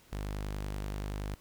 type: tone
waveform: sawtooth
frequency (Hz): 50.5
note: G#1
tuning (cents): -48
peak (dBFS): -31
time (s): 0.12-1.35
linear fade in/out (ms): 10
effects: pink hiss -61 dBFS RMS until 1.4 s